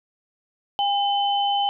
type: tone pair together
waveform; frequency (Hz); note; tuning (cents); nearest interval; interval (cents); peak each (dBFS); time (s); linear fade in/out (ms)
sine; 806 / 3043; G5 / F#7; +48 / +48; octave + major seventh; 2300; -20 / -25; 0.79-1.69; 0
effects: none